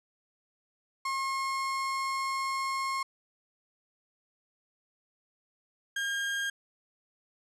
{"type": "tone pair in turn", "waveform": "35% pulse", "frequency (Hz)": [1077, 1613.7], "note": ["C6", "G6"], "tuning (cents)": [50, 50], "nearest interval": "perfect fifth", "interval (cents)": 700, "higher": "second", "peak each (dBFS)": -28, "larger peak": "neither", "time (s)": [[1.05, 3.03], [5.96, 6.5]], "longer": "first", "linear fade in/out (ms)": 5, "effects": ["low-pass 9000 Hz 12 dB/octave"]}